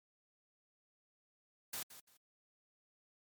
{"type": "noise with echo", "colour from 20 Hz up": "white", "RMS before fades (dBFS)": -42, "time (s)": [1.73, 1.83], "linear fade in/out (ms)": 5, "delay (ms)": 170, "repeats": 2, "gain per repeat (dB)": -13, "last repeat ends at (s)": 2.17, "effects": ["high-pass 100 Hz 12 dB/octave", "MP3 96 kbps"]}